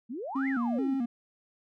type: exponential two-way sweep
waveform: sine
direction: up then down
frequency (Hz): 211.7 to 2144 to 211.7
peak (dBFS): -34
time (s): 0.09-0.96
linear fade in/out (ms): 20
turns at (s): 0.48
type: tone with vibrato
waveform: triangle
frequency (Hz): 252.8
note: B3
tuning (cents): +41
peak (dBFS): -25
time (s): 0.35-1.06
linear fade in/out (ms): 10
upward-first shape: square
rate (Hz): 2.3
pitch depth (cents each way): 110
effects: none